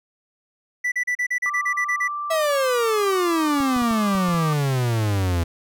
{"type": "tone bursts", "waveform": "triangle", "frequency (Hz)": 1973, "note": "B6", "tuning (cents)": -2, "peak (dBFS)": -18, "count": 11, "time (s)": [0.84, 2.08], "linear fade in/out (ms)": 10, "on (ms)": 80, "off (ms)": 36}
{"type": "tone", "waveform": "sine", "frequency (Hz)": 1174.7, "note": "D6", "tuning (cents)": 0, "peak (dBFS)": -25, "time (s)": [1.46, 4.53], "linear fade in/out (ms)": 0}
{"type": "exponential sweep", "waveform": "45% pulse", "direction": "down", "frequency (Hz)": [659.3, 82.41], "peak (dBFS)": -19, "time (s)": [2.3, 5.44], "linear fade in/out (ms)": 10}
{"type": "clicks", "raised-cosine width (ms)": 5, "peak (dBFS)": -25, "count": 7, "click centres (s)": [3.604, 3.764, 3.82, 3.911, 4.152, 4.288, 4.345]}
{"effects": []}